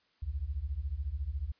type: beating tone pair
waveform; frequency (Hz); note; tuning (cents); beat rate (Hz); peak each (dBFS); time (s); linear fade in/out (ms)
sine; 62.4 / 76.4; B1 / D#2; +19 / -31; 14; -36 / -35; 0.22-1.52; 10
effects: white hiss -71 dBFS RMS until 1.59 s + resampled to 11025 Hz